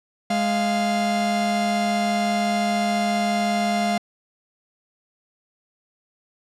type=tone pair together; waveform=45% pulse; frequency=207.6 / 697 Hz; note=G#3 / F5; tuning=0 / -4 cents; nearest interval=octave + major sixth; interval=2096 cents; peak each=-23 / -22 dBFS; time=0.3-3.98 s; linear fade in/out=5 ms; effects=low-pass 8000 Hz 12 dB/octave